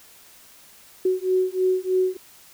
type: beating tone pair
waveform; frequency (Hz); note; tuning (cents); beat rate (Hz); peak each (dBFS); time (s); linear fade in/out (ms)
sine; 370 / 373.2; F#4 / F#4; 0 / +15; 3.2; -22; 1.05-2.17; 5
effects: white hiss -50 dBFS RMS until 2.53 s